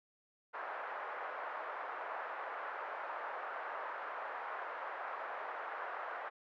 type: band-pass noise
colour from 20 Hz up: white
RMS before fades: -43 dBFS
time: 0.53-6.3 s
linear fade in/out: 20 ms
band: 540 to 1500 Hz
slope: 24 dB/octave
effects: none